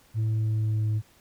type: tone with pitch glide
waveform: sine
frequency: 110 to 107.74 Hz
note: A2 to A2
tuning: 0 to -36 cents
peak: -20 dBFS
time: 0.14-1.02 s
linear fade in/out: 50 ms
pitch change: -36 cents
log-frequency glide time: 0.27-0.91 s
effects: tanh soft clip ceiling -22 dBFS + pink hiss -59 dBFS RMS until 1.2 s